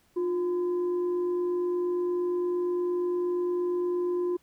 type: tone with frequency modulation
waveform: sine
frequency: 355.3 Hz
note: F4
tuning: 30 cents sharp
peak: -25 dBFS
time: 0.16-4.37 s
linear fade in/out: 10 ms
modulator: 662 Hz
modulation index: 0.26
effects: pink hiss -66 dBFS RMS until 4.42 s